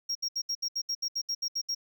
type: tone bursts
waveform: triangle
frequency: 5588 Hz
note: F8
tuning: in tune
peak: -27 dBFS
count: 13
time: 0.09-1.749 s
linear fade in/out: 10 ms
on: 63 ms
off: 70 ms
effects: none